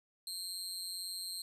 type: tone with amplitude modulation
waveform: 25% pulse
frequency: 4186 Hz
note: C8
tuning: in tune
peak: -31 dBFS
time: 0.27-1.42 s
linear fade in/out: 2 ms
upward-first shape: sine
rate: 182 Hz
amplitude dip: 85%
effects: 12-bit